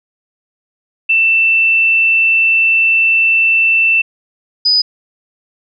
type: tone pair in turn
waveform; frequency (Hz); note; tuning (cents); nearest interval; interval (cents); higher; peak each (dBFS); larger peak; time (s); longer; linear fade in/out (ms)
sine; 2670 / 4977; E7 / D#8; +22 / 0; major seventh; 1078; second; -8; neither; 1.09-4.02 / 4.65-4.82; first; 10
effects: none